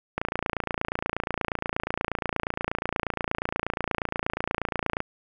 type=click train; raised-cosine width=0.5 ms; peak=-11 dBFS; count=138; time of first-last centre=0.18-5.004 s; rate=28.4 Hz; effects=none